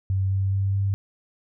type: tone with pitch steps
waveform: sine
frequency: 95.9 / 96.79 / 97.69 / 98.6 Hz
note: G2 / G2 / G2 / G2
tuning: -37 / -21 / -5 / +11 cents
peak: -20 dBFS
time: 0.1-0.94 s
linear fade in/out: 0 ms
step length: 210 ms
effects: none